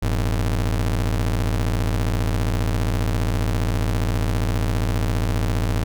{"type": "ring-modulated tone", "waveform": "40% pulse", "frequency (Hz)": 72.3, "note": "D2", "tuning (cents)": -27, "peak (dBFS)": -15, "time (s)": [0.02, 5.84], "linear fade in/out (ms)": 10, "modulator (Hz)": 28.7, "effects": []}